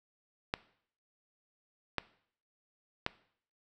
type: clicks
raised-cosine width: 0.3 ms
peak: -14 dBFS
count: 3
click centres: 0.539 / 1.983 / 3.064 s
effects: noise-tail reverb RT60 0.6 s tail -19 dB re dry